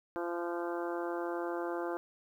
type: harmonic tone with a mistuned harmonic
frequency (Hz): 172.2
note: F3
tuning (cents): -24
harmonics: 2 / 3 / 4 / 5 / 6 / 7 / 8 / 9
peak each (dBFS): -36 / -40 / -42 / -44 / -46 / -47 / -48 / -49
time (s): 0.16-1.97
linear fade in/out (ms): 0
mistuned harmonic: 8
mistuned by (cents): +17
effects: 11-bit